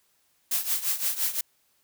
blue noise with tremolo, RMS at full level -24 dBFS, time 0.51-1.41 s, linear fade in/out 5 ms, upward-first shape triangle, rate 5.8 Hz, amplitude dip 85%, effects white hiss -68 dBFS RMS until 1.83 s

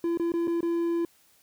triangle tone with dropouts, 338.6 Hz, E4, 46 cents sharp, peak -22 dBFS, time 0.04-1.05 s, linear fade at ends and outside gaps 2 ms, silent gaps 0.174-0.197 / 0.32-0.338 / 0.473-0.478 / 0.607-0.629 s, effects white hiss -62 dBFS RMS until 1.42 s

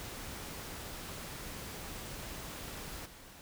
pink noise with level steps, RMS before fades -44 / -53 dBFS, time 0-3.41 s, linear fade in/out 0 ms, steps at 3.05 s, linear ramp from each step 10 ms, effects none

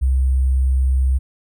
sine tone with sample-and-hold, 65.41 Hz, C2, in tune, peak -13 dBFS, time 0.01-1.19 s, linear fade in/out 20 ms, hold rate 8820 Hz, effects none

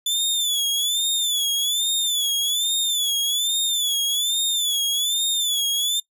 sawtooth tone with vibrato, 3477 Hz, A7, 21 cents flat, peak -17 dBFS, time 0.06-6 s, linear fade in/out 5 ms, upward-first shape sine, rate 1.2 Hz, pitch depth 99 cents each way, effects noise-tail reverb RT60 0.1 s tail -21 dB re dry

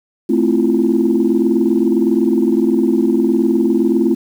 sine chord, F major seventh, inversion first, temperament equal, 220 / 261.6 / 329.6 / 349.2 Hz, A3 / C4 / E4 / F4, 0 / 0 / 0 / 0 cents, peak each -16 dBFS, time 0.29-4.15 s, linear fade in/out 10 ms, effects tanh soft clip ceiling -3 dBFS + 7-bit

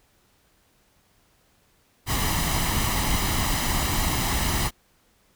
pink noise with comb filter, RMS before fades -24 dBFS, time 2.06-4.71 s, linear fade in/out 50 ms, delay 1 ms, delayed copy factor +0.55, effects pink hiss -63 dBFS RMS until 5.35 s

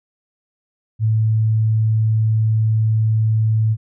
sine tone, 110 Hz, A2, in tune, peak -13 dBFS, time 0.99-3.77 s, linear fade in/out 50 ms, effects none

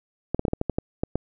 clicks, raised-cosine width 2 ms, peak -10 dBFS, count 10, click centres 0.346 / 0.394 / 0.452 / 0.482 / 0.534 / 0.614 / 0.697 / 0.785 / 1.035 / 1.156 s, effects none

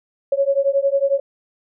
sine beating tone pair, 548 / 559 Hz, C#5 / C#5, -20 / +14 cents, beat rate 11 Hz, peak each -18 dBFS, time 0.32-1.2 s, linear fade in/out 5 ms, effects none

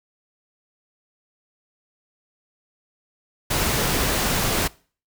pink noise, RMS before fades -22 dBFS, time 3.5-4.68 s, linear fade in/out 10 ms, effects noise-tail reverb RT60 0.4 s tail -22 dB re dry

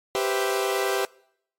sawtooth chord, C major seventh, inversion second, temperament equal, 392 / 493.9 / 523.3 / 659.3 Hz, G4 / B4 / C5 / E5, 0 / 0 / 0 / 0 cents, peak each -21 / -26 / -27 / -27 dBFS, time 0.15-1.05 s, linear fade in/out 0 ms, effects noise-tail reverb RT60 0.7 s tail -24 dB re dry + MP3 64 kbps

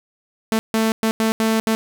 sawtooth tone bursts at uneven times, 222 Hz, A3, 16 cents sharp, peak -12 dBFS, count 6, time 0.52-0.59 / 0.74-0.92 / 1.03-1.11 / 1.2-1.32 / 1.4-1.6 / 1.67-1.75 s, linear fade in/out 0 ms, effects 8-bit

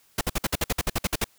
pink noise bursts, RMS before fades -24 dBFS, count 13, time 0.18-1.243 s, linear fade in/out 5 ms, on 31 ms, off 55 ms, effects white hiss -61 dBFS RMS until 1.38 s

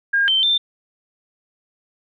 sine tone with pitch steps, 1617 / 3107 / 3572 Hz, G#6 / G7 / A7, -47 / -16 / +25 cents, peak -14 dBFS, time 0.13-0.58 s, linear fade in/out 10 ms, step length 150 ms, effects none

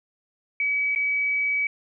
sine tone with dropouts, 2279 Hz, C#7, 47 cents sharp, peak -21 dBFS, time 0.6-1.67 s, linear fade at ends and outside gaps 2 ms, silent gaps 0.95-0.959 s, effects none

